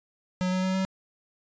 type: tone with pitch steps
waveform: square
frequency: 183.3 / 185.43 / 187.58 / 189.76 Hz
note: F#3 / F#3 / F#3 / F#3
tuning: -16 / +4 / +24 / +44 cents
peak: -25 dBFS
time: 0.41-0.85 s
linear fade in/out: 0 ms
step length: 110 ms
effects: resampled to 16000 Hz